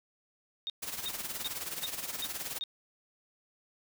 sine tone bursts, 3699 Hz, A#7, 14 cents flat, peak -33 dBFS, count 6, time 0.67-2.638 s, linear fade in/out 0 ms, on 28 ms, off 360 ms
white noise with tremolo, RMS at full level -36 dBFS, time 0.82-2.59 s, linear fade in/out 10 ms, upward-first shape sine, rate 19 Hz, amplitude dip 65%
effects none

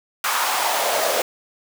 pink noise with high-pass filter sweep, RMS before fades -21 dBFS, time 0.24-1.22 s, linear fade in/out 2 ms, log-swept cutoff 1100 to 520 Hz, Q 2.8, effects none

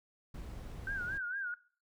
brown noise, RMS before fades -45 dBFS, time 0.34-1.18 s, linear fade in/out 5 ms
sine tone with vibrato, 1520 Hz, F#6, 46 cents sharp, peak -35 dBFS, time 0.87-1.54 s, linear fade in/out 2 ms, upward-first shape sine, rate 4.4 Hz, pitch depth 120 cents each way
effects noise-tail reverb RT60 0.4 s tail -19 dB re dry

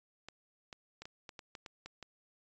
clicks, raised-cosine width 0.2 ms, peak -29 dBFS, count 10, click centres 0.286 / 0.728 / 1.02 / 1.055 / 1.292 / 1.392 / 1.552 / 1.662 / 1.86 / 2.027 s, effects resampled to 16000 Hz

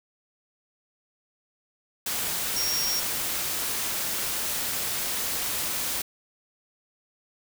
sine tone in noise, 5588 Hz, F8, in tune, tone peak -26 dBFS, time 2.56-3 s, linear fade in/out 5 ms, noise white, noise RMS -29 dBFS, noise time 2.06-6.02 s, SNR 0 dB, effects none

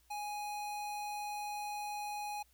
square tone, 830.6 Hz, G#5, in tune, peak -39 dBFS, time 0.1-2.43 s, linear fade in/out 10 ms, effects added 60 Hz sine -69 dBFS peak until 2.53 s + white hiss -71 dBFS RMS until 2.53 s

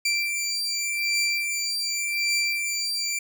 20% pulse beating tone pair, 2349 / 2349.87 Hz, D7 / D7, 0 / 0 cents, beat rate 0.87 Hz, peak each -22 dBFS, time 0.05-3.19 s, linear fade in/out 5 ms, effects none

